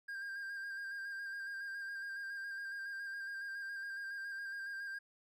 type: tone with vibrato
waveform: triangle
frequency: 1600 Hz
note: G6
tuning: 35 cents sharp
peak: -39 dBFS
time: 0.08-4.99 s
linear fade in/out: 10 ms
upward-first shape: square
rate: 7.2 Hz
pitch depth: 24 cents each way
effects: none